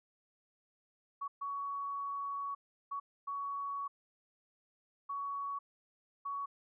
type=tone bursts at uneven times; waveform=sine; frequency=1122 Hz; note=C#6; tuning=21 cents sharp; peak=-36 dBFS; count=6; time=1.21-1.28 / 1.41-2.55 / 2.91-3 / 3.27-3.88 / 5.09-5.59 / 6.25-6.46 s; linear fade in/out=10 ms; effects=none